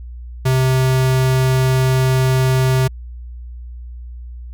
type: tone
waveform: square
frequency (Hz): 130.3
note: C3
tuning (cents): -7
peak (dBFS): -13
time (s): 0.45-2.88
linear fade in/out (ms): 10
effects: added 60 Hz sine -29 dBFS peak until 4.53 s